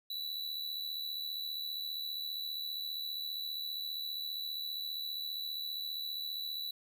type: tone with amplitude modulation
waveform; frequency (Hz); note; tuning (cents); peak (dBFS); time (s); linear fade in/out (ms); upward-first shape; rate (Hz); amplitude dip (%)
square; 3951; B7; 0; -35; 0.1-6.71; 5; sine; 75; 55
effects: none